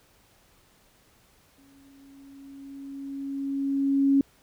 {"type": "tone with exponential growth", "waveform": "sine", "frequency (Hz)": 275.7, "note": "C#4", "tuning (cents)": -9, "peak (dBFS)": -16, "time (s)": [1.58, 4.21], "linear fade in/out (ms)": 2, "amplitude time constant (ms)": 570, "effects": ["pink hiss -61 dBFS RMS until 4.42 s"]}